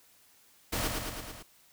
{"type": "noise with echo", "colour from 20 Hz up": "pink", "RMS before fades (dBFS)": -32, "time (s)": [0.72, 0.88], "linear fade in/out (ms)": 10, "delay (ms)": 110, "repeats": 5, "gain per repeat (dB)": -3, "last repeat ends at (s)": 1.43, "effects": ["white hiss -62 dBFS RMS until 1.72 s"]}